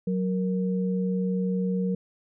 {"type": "tone pair together", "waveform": "sine", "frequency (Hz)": [185.01, 466.2], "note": ["F#3", "A#4"], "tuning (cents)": [0, 0], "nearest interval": "octave + major third", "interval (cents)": 1600, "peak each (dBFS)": [-24, -31], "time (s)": [0.07, 1.95], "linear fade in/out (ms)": 5, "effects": []}